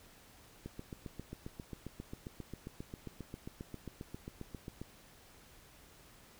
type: click train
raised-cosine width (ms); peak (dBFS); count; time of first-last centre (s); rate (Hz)
3; -30; 32; 0.66-4.815; 7.46
effects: pink hiss -60 dBFS RMS until 6.39 s